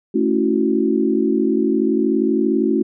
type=chord; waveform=sine; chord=F# minor seventh; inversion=first; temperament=equal; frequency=220 / 277.2 / 329.6 / 370 Hz; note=A3 / C#4 / E4 / F#4; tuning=0 / 0 / 0 / 0 cents; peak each=-20 dBFS; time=0.14-2.83 s; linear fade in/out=10 ms; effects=none